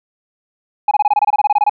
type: tone bursts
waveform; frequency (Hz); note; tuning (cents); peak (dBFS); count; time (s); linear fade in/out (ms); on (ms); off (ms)
sine; 833; G#5; +5; -6; 15; 0.88-1.696; 5; 32; 24
effects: tanh soft clip ceiling -8 dBFS